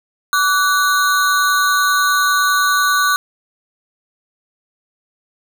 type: ring-modulated tone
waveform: square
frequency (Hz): 1318.5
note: E6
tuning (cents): 0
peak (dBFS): -10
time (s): 0.33-3.16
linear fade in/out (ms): 0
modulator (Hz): 165
effects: none